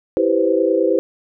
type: chord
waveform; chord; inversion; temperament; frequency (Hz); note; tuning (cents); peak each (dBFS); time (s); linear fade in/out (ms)
sine; C major seventh; first; equal; 329.6 / 392 / 493.9 / 523.3; E4 / G4 / B4 / C5; 0 / 0 / 0 / 0; -19; 0.17-0.99; 0
effects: none